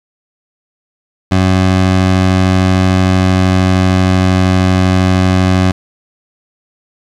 20% pulse tone with pitch glide, 93.4 to 92.75 Hz, F#2 to F#2, +17 to +5 cents, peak -3 dBFS, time 1.31-5.72 s, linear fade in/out 10 ms, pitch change -12 cents, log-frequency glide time 1.68-4.61 s, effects low-pass 6000 Hz 12 dB/octave + 7-bit

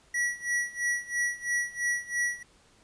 square tone with tremolo, 1934 Hz, B6, 37 cents flat, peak -25 dBFS, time 0.14-2.43 s, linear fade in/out 5 ms, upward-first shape sine, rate 3 Hz, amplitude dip 90%, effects pink hiss -61 dBFS RMS until 2.83 s + resampled to 22050 Hz

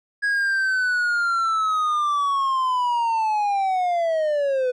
triangle linear sweep, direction down, 1661.2 to 493.9 Hz, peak -17 dBFS, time 0.22-4.72 s, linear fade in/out 20 ms, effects resampled to 24000 Hz

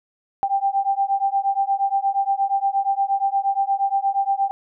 sine beating tone pair, 784 / 792.5 Hz, G5 / G5, 0 / +19 cents, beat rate 8.5 Hz, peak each -21 dBFS, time 0.43-4.51 s, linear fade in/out 0 ms, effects none

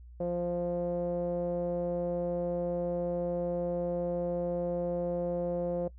sawtooth tone with low-pass filter, 174.61 Hz, F3, in tune, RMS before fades -32 dBFS, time 0.2-5.88 s, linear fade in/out 5 ms, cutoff 560 Hz, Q 6.6, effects noise-tail reverb RT60 0.1 s tail -20 dB re dry + added 60 Hz sine -47 dBFS peak until 5.98 s

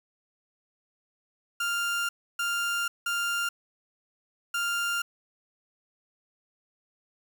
30% pulse tone bursts at uneven times, 1396.9 Hz, F6, in tune, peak -24 dBFS, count 4, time 1.6-2.09 / 2.39-2.88 / 3.06-3.49 / 4.54-5.02 s, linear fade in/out 5 ms, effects 9-bit

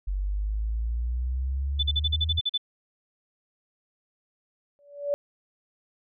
sine exponential sweep, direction up, 46.83 to 82.3 Hz, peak -25 dBFS, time 0.07-2.4 s, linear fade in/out 10 ms
sine tone bursts, 3501 Hz, A7, 9 cents flat, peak -22 dBFS, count 10, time 1.79-2.578 s, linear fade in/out 10 ms, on 41 ms, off 42 ms
sine tone with exponential growth, 574 Hz, D5, 40 cents flat, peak -20 dBFS, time 4.79-5.14 s, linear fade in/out 0 ms, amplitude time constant 76 ms
effects none

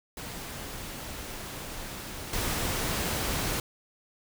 pink noise with level steps, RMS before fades -39 / -30 dBFS, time 0.17-3.6 s, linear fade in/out 2 ms, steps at 2.33 s, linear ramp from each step 2 ms, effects none

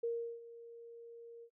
sine tone with ADSR envelope, 466.2 Hz, A#4, in tune, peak -32 dBFS, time 0.03-1.5 s, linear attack 9 ms, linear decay 360 ms, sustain -17 dB, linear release 70 ms, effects noise-tail reverb RT60 0.1 s tail -23 dB re dry

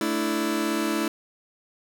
sawtooth chord, A suspended fourth, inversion none, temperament just, 220 / 293.3 / 330 Hz, A3 / D4 / E4, 0 / -2 / +2 cents, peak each -25 / -25 / -22 dBFS, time 0.01-1.08 s, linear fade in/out 2 ms, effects none

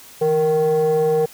sine tone with frequency modulation, 466.2 Hz, A#4, in tune, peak -13 dBFS, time 0.21-1.26 s, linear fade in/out 10 ms, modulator 305 Hz, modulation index 0.53, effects tanh soft clip ceiling -11 dBFS + white hiss -43 dBFS RMS until 1.33 s

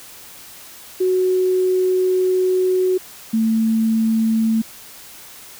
sine tone pair in turn, 370 / 223 Hz, F#4 / A3, 0 / +23 cents, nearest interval major sixth, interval 877 cents, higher first, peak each -14 dBFS, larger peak neither, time 1-2.98 / 3.33-4.62 s, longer first, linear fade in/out 10 ms, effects white hiss -40 dBFS RMS until 5.59 s

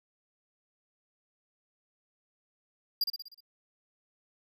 square tone with echo, 4808 Hz, D8, 40 cents sharp, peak -25 dBFS, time 3.01-3.04 s, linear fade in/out 5 ms, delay 61 ms, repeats 6, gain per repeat -5 dB, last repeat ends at 3.406 s, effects none

